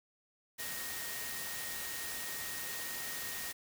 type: tone in noise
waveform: sine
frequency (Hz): 1864.7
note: A#6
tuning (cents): 0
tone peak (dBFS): -46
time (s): 0.58-3.53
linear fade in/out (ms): 20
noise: white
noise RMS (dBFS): -41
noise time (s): 0.58-3.53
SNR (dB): -8
effects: none